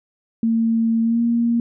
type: tone with pitch glide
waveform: sine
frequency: 227.2 to 234.3 Hz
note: A#3 to A#3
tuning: -44 to +9 cents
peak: -15 dBFS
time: 0.43-1.6 s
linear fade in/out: 2 ms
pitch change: +53 cents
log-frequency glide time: 1.03-1.21 s
effects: none